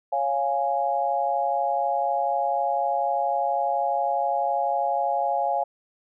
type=chord; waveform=sine; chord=Db major; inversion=none; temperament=equal; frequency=554.4 / 698.5 / 830.6 Hz; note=Db5 / F5 / Ab5; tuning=0 / 0 / 0 cents; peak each=-28 / -25 / -25 dBFS; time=0.12-5.64 s; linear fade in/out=10 ms; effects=none